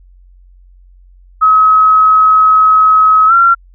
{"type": "tone with pitch glide", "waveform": "sine", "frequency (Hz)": [1278, 1369.7], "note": ["D#6", "F6"], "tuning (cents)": [46, -34], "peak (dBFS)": -4, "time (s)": [1.41, 3.55], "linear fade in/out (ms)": 20, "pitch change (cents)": 120, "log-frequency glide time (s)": [3.27, 3.33], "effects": ["added 45 Hz sine -39 dBFS peak until 3.74 s"]}